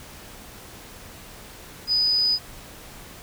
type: tone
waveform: sine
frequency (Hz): 4978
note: D#8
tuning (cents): 0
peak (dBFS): -18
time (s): 1.87-2.39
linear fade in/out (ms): 50
effects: pink hiss -43 dBFS RMS until 3.22 s